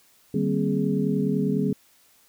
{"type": "tone cluster", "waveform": "sine", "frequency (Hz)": [150.5, 194.4, 234.2, 264.4, 418], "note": ["D3", "G3", "A#3", "C4", "G#4"], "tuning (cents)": [43, -14, 8, 18, 11], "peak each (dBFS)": [-28, -25, -29, -27, -29], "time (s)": [0.34, 1.73], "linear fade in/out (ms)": 5, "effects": ["white hiss -59 dBFS RMS until 2.28 s"]}